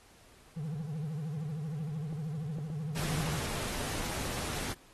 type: tone with vibrato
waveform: triangle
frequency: 153 Hz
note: D#3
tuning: 29 cents flat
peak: -32 dBFS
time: 0.56-3.4 s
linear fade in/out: 10 ms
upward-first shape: triangle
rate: 13 Hz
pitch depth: 180 cents each way
type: clicks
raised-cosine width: 2 ms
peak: -32 dBFS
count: 3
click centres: 2.127 / 2.585 / 2.702 s
type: noise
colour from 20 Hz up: pink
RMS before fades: -37 dBFS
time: 2.95-4.74 s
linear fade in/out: 20 ms
effects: pink hiss -60 dBFS RMS until 4.93 s + AAC 32 kbps

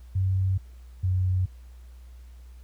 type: tone pair in turn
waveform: sine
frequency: 94.8 / 92.53 Hz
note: F#2 / F#2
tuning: +43 / +1 cents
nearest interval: unison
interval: 42 cents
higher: first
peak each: -21 dBFS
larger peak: neither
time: 0.15-0.58 / 1.03-1.46 s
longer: neither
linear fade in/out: 10 ms
effects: added 61 Hz sine -43 dBFS peak until 2.63 s + pink hiss -63 dBFS RMS until 2.63 s

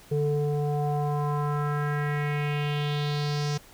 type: tone with low-pass filter sweep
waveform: square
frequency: 146.83 Hz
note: D3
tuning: in tune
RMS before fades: -27 dBFS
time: 0.11-3.58 s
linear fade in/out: 10 ms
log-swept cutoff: 410 to 5800 Hz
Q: 3.3
effects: pink hiss -52 dBFS RMS until 3.73 s

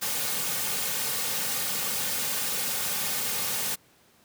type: noise with comb filter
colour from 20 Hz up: white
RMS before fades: -29 dBFS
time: 0.01-3.76 s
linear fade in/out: 20 ms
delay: 3 ms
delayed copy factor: -0.6
effects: pink hiss -60 dBFS RMS until 4.24 s + high-pass 100 Hz 12 dB/octave

